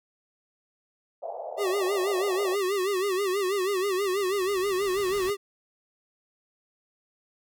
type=band-pass noise; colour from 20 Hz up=pink; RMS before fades=-36 dBFS; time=1.22-2.56 s; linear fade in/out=10 ms; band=540 to 760 Hz; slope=48 dB/octave
type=tone with vibrato; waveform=square; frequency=386.1 Hz; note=G4; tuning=26 cents flat; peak=-25 dBFS; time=1.57-5.37 s; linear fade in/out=50 ms; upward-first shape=sine; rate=6.2 Hz; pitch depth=110 cents each way
type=noise with exponential growth; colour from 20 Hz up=pink; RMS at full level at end=-41 dBFS; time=2.95-5.3 s; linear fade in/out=0 ms; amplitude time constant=510 ms
effects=none